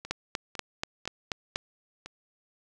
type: two click trains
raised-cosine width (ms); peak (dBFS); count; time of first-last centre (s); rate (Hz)
0.2; -23 / -12; 5 / 7; 0.05-2.06 / 0.11-1.559; 1.99 / 4.14
effects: none